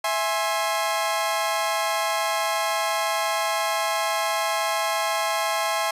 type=chord; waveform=sawtooth; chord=E augmented; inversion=none; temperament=equal with one note detuned; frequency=659.3 / 830.6 / 1062.3 Hz; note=E5 / G#5 / B#5; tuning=0 / 0 / +26 cents; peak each=-23 dBFS; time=0.04-5.91 s; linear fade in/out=5 ms; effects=resampled to 32000 Hz